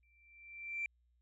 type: tone with exponential growth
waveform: sine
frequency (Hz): 2349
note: D7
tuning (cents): 0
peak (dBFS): -33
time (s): 0.03-0.86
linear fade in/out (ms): 1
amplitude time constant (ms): 180
effects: tanh soft clip ceiling -30 dBFS + added 60 Hz sine -70 dBFS peak until 1.21 s

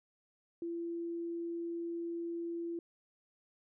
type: tone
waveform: sine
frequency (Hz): 338.7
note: E4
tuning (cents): +47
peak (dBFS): -36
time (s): 0.62-2.79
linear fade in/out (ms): 2
effects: none

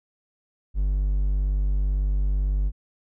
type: tone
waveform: triangle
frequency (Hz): 49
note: G1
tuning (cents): 0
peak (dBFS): -18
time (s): 0.74-2.72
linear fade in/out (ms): 50
effects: none

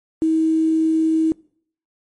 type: tone with quantisation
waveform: sine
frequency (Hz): 320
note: D#4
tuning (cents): +49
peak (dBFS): -14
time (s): 0.22-1.32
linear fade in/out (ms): 0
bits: 7
effects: noise-tail reverb RT60 0.6 s tail -24 dB re dry + MP3 48 kbps

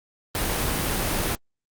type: noise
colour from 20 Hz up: pink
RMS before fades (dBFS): -25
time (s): 0.35-1.35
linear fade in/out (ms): 0
effects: Opus 32 kbps

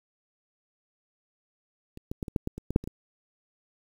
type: clicks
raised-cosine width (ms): 3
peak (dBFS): -29 / -20 / -18 / -23 / -13 / -16 / -24 / -18 / -6 / -27 / -21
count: 11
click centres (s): 1.974 / 2.115 / 2.228 / 2.282 / 2.362 / 2.474 / 2.58 / 2.706 / 2.761 / 2.84 / 2.875
effects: 8-bit

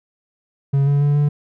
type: tone with pitch steps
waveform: triangle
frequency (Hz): 138.8 / 142.5 / 144.7 / 146.2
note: C#3 / C#3 / D3 / D3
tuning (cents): +3 / +48 / -25 / -7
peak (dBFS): -11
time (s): 0.73-1.29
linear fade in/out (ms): 10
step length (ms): 140
effects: none

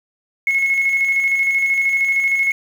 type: tone with tremolo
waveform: triangle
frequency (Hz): 2180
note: C#7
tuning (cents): -29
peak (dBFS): -9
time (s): 0.47-2.52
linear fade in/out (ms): 2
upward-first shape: square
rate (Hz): 13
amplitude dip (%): 45
effects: tanh soft clip ceiling -11 dBFS + 7-bit

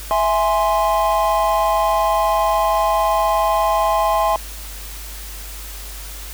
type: chord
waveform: triangle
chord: E augmented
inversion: none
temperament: equal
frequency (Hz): 659.3 / 830.6 / 1046.5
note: E5 / G#5 / B#5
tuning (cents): 0 / 0 / 0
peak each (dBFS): -17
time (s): 0.11-4.36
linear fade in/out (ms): 0
effects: added 50 Hz sine -32 dBFS peak until 6.33 s + white hiss -35 dBFS RMS until 6.33 s

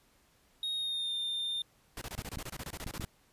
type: tone with pitch glide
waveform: triangle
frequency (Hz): 3740 to 3617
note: A#7 to A7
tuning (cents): +5 to +47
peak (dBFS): -31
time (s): 0.63-1.62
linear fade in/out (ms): 2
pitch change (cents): -58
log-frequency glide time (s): 0.74-1.15
type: noise bursts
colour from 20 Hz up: pink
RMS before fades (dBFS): -41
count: 16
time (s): 1.97-3.05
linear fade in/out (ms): 2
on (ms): 45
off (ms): 24
type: clicks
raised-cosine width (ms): 5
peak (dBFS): -27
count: 5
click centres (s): 2.191 / 2.373 / 2.865 / 2.998 / 3.042
effects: pink hiss -67 dBFS RMS until 3.32 s + resampled to 32000 Hz

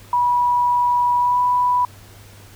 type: tone with pitch glide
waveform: sine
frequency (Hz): 974 to 987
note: B5 to B5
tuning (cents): -24 to -1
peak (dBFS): -14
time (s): 0.13-1.85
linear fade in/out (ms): 2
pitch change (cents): +23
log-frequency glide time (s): 1.18-1.39
effects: added 100 Hz sine -44 dBFS peak until 2.55 s + pink hiss -46 dBFS RMS until 2.55 s

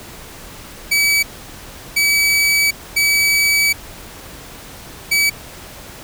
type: tone bursts at uneven times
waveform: sawtooth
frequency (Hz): 2286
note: D7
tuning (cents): -47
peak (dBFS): -9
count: 4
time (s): 0.91-1.23 / 1.96-2.71 / 2.96-3.73 / 5.11-5.3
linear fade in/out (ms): 10
effects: pink hiss -36 dBFS RMS until 6.03 s

